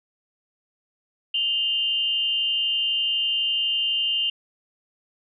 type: tone pair together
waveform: sine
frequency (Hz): 2822 / 3090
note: F7 / G7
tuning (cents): +17 / -26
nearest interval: major second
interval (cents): 157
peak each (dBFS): -22 / -26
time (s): 1.34-4.3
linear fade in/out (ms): 5
effects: none